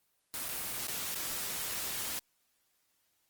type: noise with dropouts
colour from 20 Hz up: white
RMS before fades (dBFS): -37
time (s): 0.34-2.19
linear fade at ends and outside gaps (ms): 0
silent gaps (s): 0.484-0.488 / 0.87-0.882 / 1.146-1.156
effects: white hiss -75 dBFS RMS until 3.29 s + Opus 24 kbps